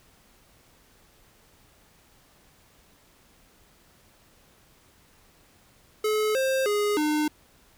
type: tone with pitch steps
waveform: square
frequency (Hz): 428.9 / 529 / 414.4 / 302.7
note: A4 / C5 / G#4 / D#4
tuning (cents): -44 / +19 / -4 / -48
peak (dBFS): -23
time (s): 6.04-7.28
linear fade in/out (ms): 5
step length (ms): 310
effects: pink hiss -59 dBFS RMS until 7.77 s